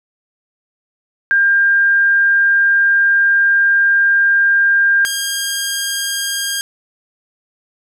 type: tone pair in turn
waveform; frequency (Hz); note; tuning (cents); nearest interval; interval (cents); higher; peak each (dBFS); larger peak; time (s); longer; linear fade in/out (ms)
sine / 10% pulse; 1600 / 1613; G6 / G6; +35 / +49; unison; 14; second; -9; neither; 1.31-5.05 / 5.05-6.61; first; 0
effects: none